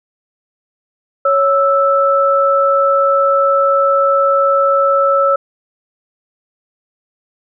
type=tone pair together; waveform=sine; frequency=554.4 / 1318.5 Hz; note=C#5 / E6; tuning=0 / 0 cents; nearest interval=octave + minor third; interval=1500 cents; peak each=-12 dBFS; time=1.25-5.36 s; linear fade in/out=5 ms; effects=none